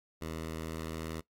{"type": "tone", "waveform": "10% pulse", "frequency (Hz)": 80.3, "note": "E2", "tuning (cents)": -45, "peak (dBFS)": -29, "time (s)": [0.21, 1.21], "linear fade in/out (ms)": 10, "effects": ["noise-tail reverb RT60 0.1 s tail -19 dB re dry", "AAC 48 kbps"]}